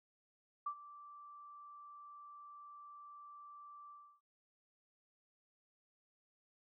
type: tone with ADSR envelope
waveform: sine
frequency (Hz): 1169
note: D6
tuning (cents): -8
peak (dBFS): -35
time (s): 0.66-4.21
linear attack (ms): 7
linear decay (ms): 74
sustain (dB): -17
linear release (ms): 310
effects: none